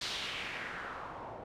white noise with low-pass filter sweep, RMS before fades -41 dBFS, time 0.01-1.44 s, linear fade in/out 5 ms, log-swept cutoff 4500 to 660 Hz, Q 2.3, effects none

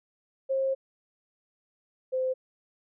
sine tone pair in turn, 535 / 517.1 Hz, C5 / C5, +38 / -20 cents, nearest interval minor second, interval 58 cents, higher first, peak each -24 / -25 dBFS, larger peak first, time 0.49-0.75 / 2.12-2.34 s, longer first, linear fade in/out 20 ms, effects none

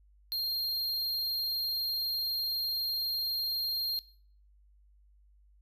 square tone, 4208 Hz, C8, 9 cents sharp, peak -31 dBFS, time 0.32-3.99 s, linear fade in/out 0 ms, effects noise-tail reverb RT60 0.5 s tail -19 dB re dry + added 50 Hz sine -59 dBFS peak until 5.61 s

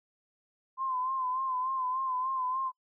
sine tone with vibrato, 1035 Hz, C6, 19 cents flat, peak -29 dBFS, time 0.77-2.72 s, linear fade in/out 50 ms, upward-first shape sine, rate 3.4 Hz, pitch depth 52 cents each way, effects noise-tail reverb RT60 0.1 s tail -25 dB re dry

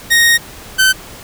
sawtooth tone pair in turn, 1864.7 / 1532.1 Hz, A#6 / G6, 0 / -40 cents, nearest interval minor third, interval 340 cents, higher first, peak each -4 dBFS, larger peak neither, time 0.1-0.38 / 0.78-0.93 s, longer first, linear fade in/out 20 ms, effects pink hiss -34 dBFS RMS until 1.23 s

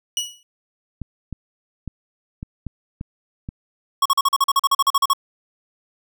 25% pulse tone with exponential decay, 2929 Hz, F#7, 18 cents flat, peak -14 dBFS, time 0.17-0.43 s, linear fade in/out 1 ms, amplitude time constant 55 ms
clicks, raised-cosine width 5 ms, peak -17 dBFS, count 7, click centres 1.017 / 1.327 / 1.877 / 2.429 / 2.667 / 3.011 / 3.489 s
square tone bursts, 1103 Hz, C#6, 9 cents flat, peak -14 dBFS, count 15, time 4.02-5.134 s, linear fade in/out 5 ms, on 36 ms, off 41 ms
effects none

